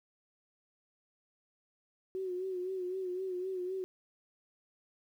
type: tone with vibrato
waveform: sine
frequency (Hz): 370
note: F#4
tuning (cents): 0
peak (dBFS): -34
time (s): 2.15-3.84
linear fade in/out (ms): 0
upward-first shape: sine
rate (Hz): 3.9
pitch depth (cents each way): 56
effects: 11-bit